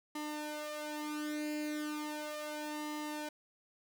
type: tone with flanger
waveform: sawtooth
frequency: 301 Hz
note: D4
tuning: 43 cents sharp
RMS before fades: -40 dBFS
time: 0.15-3.29 s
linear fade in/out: 5 ms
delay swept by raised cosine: 1 to 2.9 ms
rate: 0.36 Hz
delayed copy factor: +0.8
effects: 12-bit

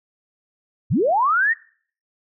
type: linear sweep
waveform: sine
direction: up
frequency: 75 to 1908 Hz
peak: -15 dBFS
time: 0.9-1.54 s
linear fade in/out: 20 ms
effects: noise-tail reverb RT60 0.5 s tail -22 dB re dry

